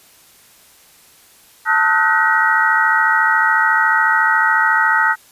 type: tone cluster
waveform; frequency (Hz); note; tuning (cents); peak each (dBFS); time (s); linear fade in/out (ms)
sine; 886 / 1278 / 1457 / 1531 / 1904; A5 / D#6 / F#6 / G6 / A#6; +12 / +46 / -27 / -41 / +36; -18; 1.65-5.16; 50
effects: white hiss -48 dBFS RMS until 5.31 s + resampled to 32000 Hz